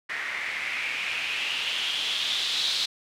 blue noise with low-pass filter sweep, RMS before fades -29 dBFS, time 0.09-2.86 s, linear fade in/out 10 ms, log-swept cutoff 1900 to 4000 Hz, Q 4.5, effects none

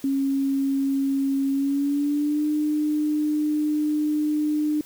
sine tone with pitch glide, 273.4 to 301.6 Hz, C#4 to D4, -24 to +46 cents, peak -20 dBFS, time 0.04-4.81 s, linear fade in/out 2 ms, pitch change +170 cents, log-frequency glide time 1.51-2.47 s, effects white hiss -48 dBFS RMS until 4.85 s

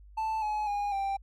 triangle tone with pitch steps, 880 / 848.1 / 817.3 / 787.6 Hz, A5 / G#5 / G#5 / G5, 0 / +36 / -28 / +8 cents, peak -26 dBFS, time 0.17-1.17 s, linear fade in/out 10 ms, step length 250 ms, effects added 50 Hz sine -49 dBFS peak until 1.22 s + MP3 96 kbps

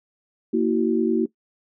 sine tone cluster, 231.5 / 325.8 / 375.3 Hz, A#3 / E4 / F#4, -12 / -20 / +25 cents, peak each -22 dBFS, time 0.53-1.26 s, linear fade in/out 10 ms, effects noise-tail reverb RT60 0.1 s tail -18 dB re dry

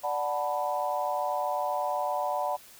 sine chord, B minor seventh, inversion first, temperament equal, 587.3 / 740 / 880 / 987.8 Hz, D5 / F#5 / A5 / B5, 0 / 0 / 0 / 0 cents, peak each -32 / -31 / -34 / -33 dBFS, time 0.03-2.57 s, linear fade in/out 20 ms, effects white hiss -52 dBFS RMS until 2.79 s

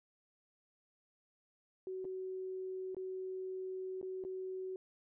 sine tone with dropouts, 374.9 Hz, F#4, 23 cents sharp, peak -39 dBFS, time 1.87-4.76 s, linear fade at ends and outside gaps 1 ms, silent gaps 2.045-2.051 / 2.947-2.967 / 4.014-4.028 / 4.239-4.249 s, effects none

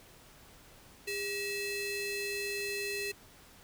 30% pulse ring-modulated tone, 1514 Hz, F#6, 39 cents sharp, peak -28 dBFS, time 1.07-3.12 s, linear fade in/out 10 ms, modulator 1110 Hz, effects pink hiss -57 dBFS RMS until 3.63 s

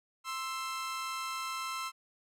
sawtooth tone pair together, 1050 / 1322.9 Hz, C6 / E6, +6 / +6 cents, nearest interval major third, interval 400 cents, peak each -35 / -34 dBFS, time 0.24-1.92 s, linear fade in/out 50 ms, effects low-pass 12000 Hz 12 dB/octave

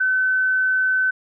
sine tone, 1520 Hz, F#6, 46 cents sharp, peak -16 dBFS, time 0-1.11 s, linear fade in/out 10 ms, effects none

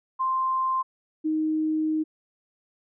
sine tone pair in turn, 1046.5 / 312.2 Hz, C6 / D#4, 0 / +6 cents, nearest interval octave + major sixth, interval 2094 cents, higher first, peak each -22 dBFS, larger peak neither, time 0.19-0.83 / 1.24-2.04 s, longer second, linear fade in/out 20 ms, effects none

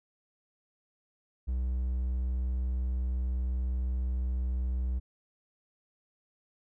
triangle tone, 62.8 Hz, B1, 30 cents sharp, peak -26 dBFS, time 1.47-5 s, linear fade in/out 20 ms, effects none

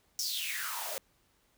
white noise with high-pass filter sweep, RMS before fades -36 dBFS, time 0.19-0.98 s, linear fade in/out 0 ms, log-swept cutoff 5900 to 500 Hz, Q 6.9, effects pink hiss -70 dBFS RMS until 1.57 s

